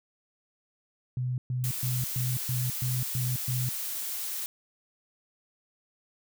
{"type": "tone bursts", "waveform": "sine", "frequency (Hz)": 125.7, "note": "B2", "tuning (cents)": 31, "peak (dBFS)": -27, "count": 8, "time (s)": [1.17, 3.69], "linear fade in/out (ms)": 2, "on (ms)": 210, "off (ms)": 120}
{"type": "noise", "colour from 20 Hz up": "blue", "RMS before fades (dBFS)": -34, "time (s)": [1.64, 4.46], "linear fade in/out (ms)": 0}
{"effects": []}